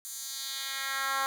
10% pulse tone with high-pass filter sweep, 270.5 Hz, C#4, 42 cents flat, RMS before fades -34 dBFS, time 0.05-1.26 s, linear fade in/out 0 ms, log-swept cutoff 8000 to 1000 Hz, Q 1.4, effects none

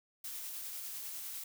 blue noise with tremolo, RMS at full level -42 dBFS, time 0.24-1.44 s, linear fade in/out 5 ms, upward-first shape triangle, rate 10 Hz, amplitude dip 25%, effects none

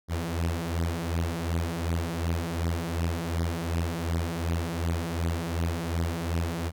sawtooth beating tone pair, 82.5 / 85.2 Hz, E2 / F2, +2 / -42 cents, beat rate 2.7 Hz, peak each -26 dBFS, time 0.08-6.72 s, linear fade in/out 50 ms, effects none

